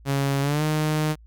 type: tone with pitch glide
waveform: sawtooth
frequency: 138.59 to 153.78 Hz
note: C#3 to D#3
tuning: 0 to -20 cents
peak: -17 dBFS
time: 0.05-1.16 s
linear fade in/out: 50 ms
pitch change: +180 cents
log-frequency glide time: 0.41-0.63 s
effects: added 56 Hz sine -46 dBFS peak until 1.26 s